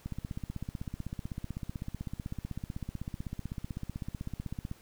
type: click train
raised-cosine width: 5 ms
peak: -24 dBFS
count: 75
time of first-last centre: 0.06-4.714 s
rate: 15.9 Hz
effects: pink hiss -59 dBFS RMS until 4.81 s